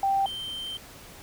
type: tone pair in turn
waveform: sine / triangle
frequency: 784 / 3123 Hz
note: G5 / G7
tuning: 0 / -7 cents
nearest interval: 2 octaves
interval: 2393 cents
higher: second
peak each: -21 / -31 dBFS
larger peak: first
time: 0.03-0.26 / 0.26-0.77 s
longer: second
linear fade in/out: 2 ms
effects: pink hiss -47 dBFS RMS until 1.22 s